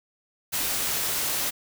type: noise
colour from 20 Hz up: white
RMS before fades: -27 dBFS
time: 0.52-1.51 s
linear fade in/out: 20 ms
effects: none